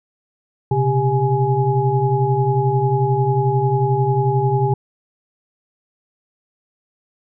sine tone cluster, 124.3 / 135.5 / 398.2 / 837 Hz, B2 / C#3 / G4 / G#5, +12 / -39 / +27 / +13 cents, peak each -21 / -18 / -20 / -21 dBFS, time 0.71-4.74 s, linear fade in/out 5 ms, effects none

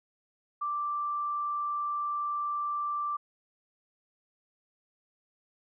sine tone, 1174.7 Hz, D6, in tune, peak -29 dBFS, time 0.61-3.17 s, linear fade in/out 10 ms, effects none

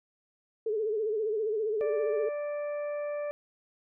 sine tone with vibrato, 431.2 Hz, A4, 35 cents flat, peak -27 dBFS, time 0.66-2.29 s, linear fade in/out 5 ms, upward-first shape sine, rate 15 Hz, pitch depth 81 cents each way
harmonic tone, 587.3 Hz, D5, in tune, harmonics 1 / 2 / 3 / 4, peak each -31 / -46 / -49 / -51 dBFS, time 1.81-3.31 s, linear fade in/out 0 ms
effects none

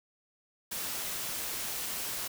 white noise, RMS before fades -36 dBFS, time 0.71-2.28 s, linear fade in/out 10 ms, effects none

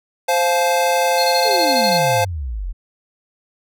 square chord, F major, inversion second, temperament equal with one note detuned, 523.3 / 698.5 / 861.4 Hz, C5 / F5 / A5, 0 / 0 / -37 cents, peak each -19 / -20 / -20 dBFS, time 0.28-2.25 s, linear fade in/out 10 ms
triangle tone bursts, 4285 Hz, C8, 40 cents sharp, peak -18 dBFS, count 10, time 1.18-1.976 s, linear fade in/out 2 ms, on 58 ms, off 24 ms
sine exponential sweep, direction down, 466.2 to 39 Hz, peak -22 dBFS, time 1.44-2.73 s, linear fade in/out 20 ms
effects none

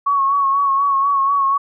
sine tone with vibrato, 1108.7 Hz, C#6, in tune, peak -13 dBFS, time 0.06-1.58 s, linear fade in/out 10 ms, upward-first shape sine, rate 4.1 Hz, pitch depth 38 cents each way, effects none

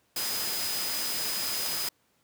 sine tone in noise, 5000 Hz, D#8, 8 cents sharp, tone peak -34 dBFS, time 0.16-1.89 s, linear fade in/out 5 ms, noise white, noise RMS -32 dBFS, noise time 0.16-1.89 s, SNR -5 dB, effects pink hiss -69 dBFS RMS until 2.23 s + high-pass 100 Hz 12 dB/octave

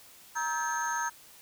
sine tone cluster, 942 / 1287 / 1573 / 1715 / 6400 Hz, A#5 / E6 / G6 / A6 / G8, +18 / -42 / +6 / -45 / +35 cents, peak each -31 / -35 / -35 / -38 / -36 dBFS, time 0.35-1.1 s, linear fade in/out 20 ms, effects tanh soft clip ceiling -22 dBFS + white hiss -54 dBFS RMS until 1.41 s

